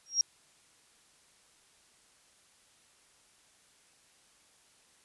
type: tone with exponential growth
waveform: sine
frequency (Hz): 5610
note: F8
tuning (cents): +7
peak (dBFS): -19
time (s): 0.06-0.21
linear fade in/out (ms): 1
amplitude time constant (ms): 31
effects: white hiss -64 dBFS RMS until 5.04 s + resampled to 24000 Hz